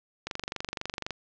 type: click train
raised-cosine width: 0.2 ms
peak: -15 dBFS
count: 21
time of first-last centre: 0.27-1.107 s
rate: 23.9 Hz
effects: low-pass 6000 Hz 12 dB/octave

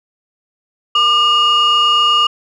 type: tone pair together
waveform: sine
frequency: 1200 / 2864 Hz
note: D6 / F7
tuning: +37 / +43 cents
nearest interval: octave + minor third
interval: 1506 cents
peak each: -10 dBFS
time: 0.95-2.27 s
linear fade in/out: 5 ms
effects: tanh soft clip ceiling -6 dBFS

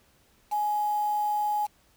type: tone with quantisation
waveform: sine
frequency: 837 Hz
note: G#5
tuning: 13 cents sharp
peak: -24 dBFS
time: 0.51-1.67 s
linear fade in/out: 20 ms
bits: 7
effects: pink hiss -63 dBFS RMS until 1.96 s

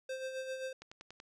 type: tone with tremolo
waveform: square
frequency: 523.3 Hz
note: C5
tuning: in tune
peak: -37 dBFS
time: 0.09-0.73 s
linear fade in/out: 5 ms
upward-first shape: sine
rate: 7.6 Hz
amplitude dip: 50%
type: click train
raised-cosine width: 0.2 ms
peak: -32 dBFS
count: 5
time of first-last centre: 0.82-1.201 s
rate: 10.5 Hz
effects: low-pass 8000 Hz 12 dB/octave

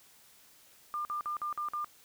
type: tone bursts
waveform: sine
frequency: 1200 Hz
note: D6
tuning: 37 cents sharp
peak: -32 dBFS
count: 6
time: 0.94-1.845 s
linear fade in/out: 0 ms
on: 110 ms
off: 49 ms
effects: white hiss -60 dBFS RMS until 2.04 s

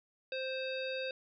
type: harmonic tone with a mistuned harmonic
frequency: 523.3 Hz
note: C5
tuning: in tune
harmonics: 1 / 3 / 5 / 7 / 9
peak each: -37 / -45 / -42 / -45 / -50 dBFS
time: 0.32-1.11 s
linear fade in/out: 2 ms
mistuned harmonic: 7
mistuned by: +34 cents
effects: none

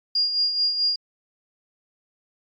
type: tone with tremolo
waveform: sine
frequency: 4829 Hz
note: D8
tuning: 47 cents sharp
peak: -17 dBFS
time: 0.15-0.96 s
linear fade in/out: 5 ms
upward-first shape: sine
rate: 4.6 Hz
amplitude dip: 55%
effects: MP3 48 kbps

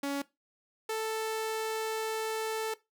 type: tone pair in turn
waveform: sawtooth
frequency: 280.6 / 440.8 Hz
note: C#4 / A4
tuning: +21 / +3 cents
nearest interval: minor sixth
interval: 782 cents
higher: second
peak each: -27 dBFS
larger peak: neither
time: 0.03-0.22 / 0.89-2.74 s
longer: second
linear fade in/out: 5 ms
effects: noise-tail reverb RT60 0.2 s tail -18 dB re dry

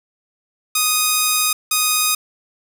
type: tone bursts at uneven times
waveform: 5% pulse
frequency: 1244.5 Hz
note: D#6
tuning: in tune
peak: -3 dBFS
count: 2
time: 0.75-1.53 / 1.71-2.15 s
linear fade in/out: 5 ms
effects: none

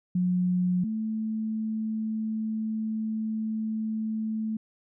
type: tone pair in turn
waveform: sine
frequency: 180.5 / 219.1 Hz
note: F#3 / A3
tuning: -43 / -7 cents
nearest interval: minor third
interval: 336 cents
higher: second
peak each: -22 / -27 dBFS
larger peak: first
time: 0.15-0.84 / 0.84-4.57 s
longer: second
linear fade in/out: 5 ms
effects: none

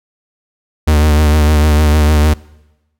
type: tone with vibrato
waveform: 45% pulse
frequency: 75.7 Hz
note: D#2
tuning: 47 cents flat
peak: -7 dBFS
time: 0.87-2.34 s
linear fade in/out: 10 ms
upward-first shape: triangle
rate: 6.6 Hz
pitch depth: 47 cents each way
effects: noise-tail reverb RT60 1.0 s tail -23 dB re dry

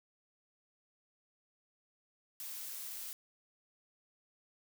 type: noise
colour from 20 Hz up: blue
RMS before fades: -44 dBFS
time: 2.4-3.13 s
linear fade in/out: 0 ms
effects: none

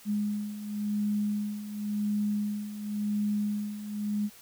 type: beating tone pair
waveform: sine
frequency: 207.2 / 208.13 Hz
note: G#3 / G#3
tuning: -4 / +4 cents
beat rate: 0.93 Hz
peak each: -34 / -29 dBFS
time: 0.05-4.3 s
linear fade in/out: 50 ms
effects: white hiss -53 dBFS RMS until 4.41 s

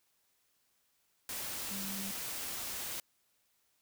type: tone in noise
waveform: sine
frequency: 196 Hz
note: G3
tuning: in tune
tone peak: -42 dBFS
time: 1.71-2.11 s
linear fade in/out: 2 ms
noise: white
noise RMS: -40 dBFS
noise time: 1.29-3 s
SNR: -5 dB
effects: white hiss -75 dBFS RMS until 3.81 s

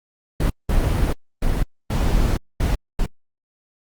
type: noise bursts at uneven times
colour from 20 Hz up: brown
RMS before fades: -18 dBFS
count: 6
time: 0.4-0.5 / 0.69-1.13 / 1.42-1.63 / 1.9-2.37 / 2.6-2.75 / 2.99-3.06 s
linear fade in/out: 5 ms
effects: Opus 32 kbps

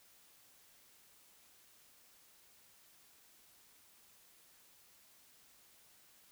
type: silence
effects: white hiss -65 dBFS RMS until 6.31 s

